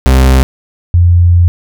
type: tone pair in turn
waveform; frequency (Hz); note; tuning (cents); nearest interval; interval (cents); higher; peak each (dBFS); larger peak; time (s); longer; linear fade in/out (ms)
40% pulse / sine; 65.3 / 87.17; C2 / F2; -3 / -3; perfect fourth; 500; second; -3; neither; 0.06-0.43 / 0.94-1.48; second; 0
effects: none